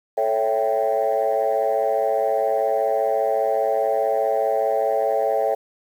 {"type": "chord", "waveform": "sine", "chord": "A dominant seventh", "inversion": "none", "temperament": "equal", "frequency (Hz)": [440, 554.4, 659.3, 784], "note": ["A4", "C#5", "E5", "G5"], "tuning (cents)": [0, 0, 0, 0], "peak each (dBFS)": [-24, -22, -22, -23], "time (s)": [0.17, 5.55], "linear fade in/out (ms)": 10, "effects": ["tanh soft clip ceiling -11 dBFS", "8-bit"]}